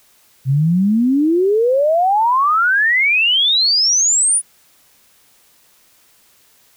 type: exponential sweep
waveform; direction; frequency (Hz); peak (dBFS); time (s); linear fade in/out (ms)
sine; up; 128 to 9956; -11; 0.45-4.42; 50
effects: white hiss -53 dBFS RMS until 6.76 s